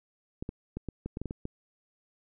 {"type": "clicks", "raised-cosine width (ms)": 3, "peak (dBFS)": -22, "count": 10, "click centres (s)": [0.425, 0.491, 0.77, 0.887, 1.06, 1.171, 1.216, 1.257, 1.309, 1.454], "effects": []}